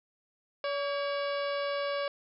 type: harmonic tone with a mistuned harmonic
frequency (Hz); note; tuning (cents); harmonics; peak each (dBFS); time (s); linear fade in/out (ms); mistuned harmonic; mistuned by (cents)
568; C#5; +42; 1 / 2 / 3 / 4 / 5 / 6 / 7 / 8 / 9; -31 / -37 / -41 / -43 / -45 / -47 / -48 / -49 / -50; 0.64-2.08; 2; 3; -78
effects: none